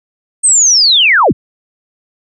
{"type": "linear sweep", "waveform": "sine", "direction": "down", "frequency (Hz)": [8550, 30.68], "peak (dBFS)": -5, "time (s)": [0.43, 1.33], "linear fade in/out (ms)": 20, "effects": []}